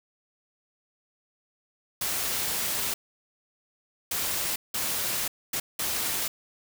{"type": "noise bursts at uneven times", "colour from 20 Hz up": "white", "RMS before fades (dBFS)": -29, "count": 5, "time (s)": [[2.01, 2.94], [4.11, 4.56], [4.74, 5.28], [5.53, 5.6], [5.79, 6.28]], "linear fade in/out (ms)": 5, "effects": []}